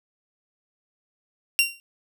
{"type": "tone with exponential decay", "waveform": "sawtooth", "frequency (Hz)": 2761, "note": "F7", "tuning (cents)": -20, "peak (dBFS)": -10, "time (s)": [1.59, 1.8], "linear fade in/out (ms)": 0, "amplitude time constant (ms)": 44, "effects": []}